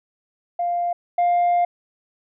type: tone pair in turn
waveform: sine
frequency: 698.5 / 702.1 Hz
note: F5 / F5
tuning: 0 / +9 cents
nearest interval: unison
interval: 9 cents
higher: second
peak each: -19 / -13 dBFS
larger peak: second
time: 0.59-0.93 / 1.18-1.65 s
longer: second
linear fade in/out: 5 ms
effects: tanh soft clip ceiling -14 dBFS